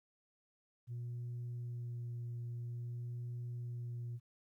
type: tone with vibrato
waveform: sine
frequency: 120 Hz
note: B2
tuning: 49 cents flat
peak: -38 dBFS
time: 0.87-4.2 s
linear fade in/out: 50 ms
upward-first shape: sine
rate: 0.5 Hz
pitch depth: 12 cents each way
effects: tanh soft clip ceiling -38 dBFS + 13-bit